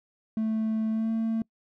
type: tone with pitch glide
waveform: triangle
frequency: 220 to 224.5 Hz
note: A3 to A3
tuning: 0 to +35 cents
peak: -22 dBFS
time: 0.37-1.42 s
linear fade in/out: 2 ms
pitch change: +35 cents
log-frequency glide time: 0.91-1.11 s
effects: noise-tail reverb RT60 0.1 s tail -26 dB re dry + tanh soft clip ceiling -18 dBFS